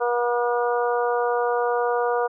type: harmonic tone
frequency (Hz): 240.7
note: B3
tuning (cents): -44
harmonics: 2 / 3 / 4 / 5 / 6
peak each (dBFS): -22 / -26 / -28 / -30 / -32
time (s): 0-2.28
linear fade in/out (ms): 20
effects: none